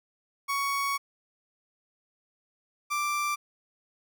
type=tone pair in turn; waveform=30% pulse; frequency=1116 / 1176.9 Hz; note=C#6 / D6; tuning=+11 / +3 cents; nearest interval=minor second; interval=92 cents; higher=second; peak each=-24 dBFS; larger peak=neither; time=0.48-0.98 / 2.9-3.36 s; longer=first; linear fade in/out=20 ms; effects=none